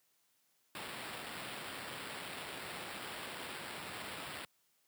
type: noise with sample-and-hold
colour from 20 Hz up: blue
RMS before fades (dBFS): -45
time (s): 0.75-4.45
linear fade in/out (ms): 2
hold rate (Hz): 6300
effects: white hiss -75 dBFS RMS until 4.87 s + high-pass 100 Hz 12 dB/octave